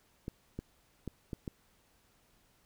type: clicks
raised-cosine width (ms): 3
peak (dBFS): -25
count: 5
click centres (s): 0.281 / 0.59 / 1.077 / 1.332 / 1.478
effects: pink hiss -69 dBFS RMS until 2.65 s